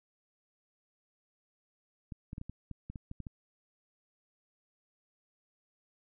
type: clicks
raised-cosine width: 5 ms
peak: -29 dBFS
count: 11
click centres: 2.122 / 2.331 / 2.381 / 2.414 / 2.496 / 2.713 / 2.9 / 2.958 / 3.114 / 3.203 / 3.268 s
effects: none